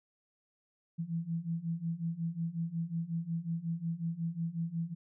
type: beating tone pair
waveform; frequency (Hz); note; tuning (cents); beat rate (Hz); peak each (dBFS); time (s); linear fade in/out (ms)
sine; 163.6 / 169.1; E3 / E3; -13 / +44; 5.5; -37 / -35; 0.98-4.95; 20
effects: none